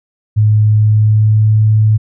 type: tone with pitch glide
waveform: sine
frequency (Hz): 106.8 to 108.17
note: G#2 to A2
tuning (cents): +49 to -29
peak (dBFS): -6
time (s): 0.36-1.98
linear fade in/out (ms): 20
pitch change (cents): +22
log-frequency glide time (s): 0.68-1.61
effects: none